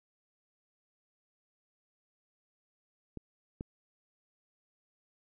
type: clicks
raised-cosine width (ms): 3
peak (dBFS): -28 / -25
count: 2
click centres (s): 3.173 / 3.609
effects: none